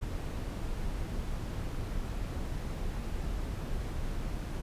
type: noise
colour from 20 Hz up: brown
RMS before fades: -35 dBFS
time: 0.01-4.62 s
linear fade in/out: 20 ms
effects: resampled to 32000 Hz